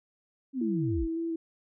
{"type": "linear sweep", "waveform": "sine", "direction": "down", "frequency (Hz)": [277.2, 32.66], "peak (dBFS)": -28, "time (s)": [0.53, 1.08], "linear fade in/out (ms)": 50}
{"type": "tone with vibrato", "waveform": "sine", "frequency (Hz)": 329.6, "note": "E4", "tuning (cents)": 0, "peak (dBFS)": -29, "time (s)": [0.61, 1.36], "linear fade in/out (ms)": 5, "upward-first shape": "square", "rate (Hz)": 3.6, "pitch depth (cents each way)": 14}
{"effects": []}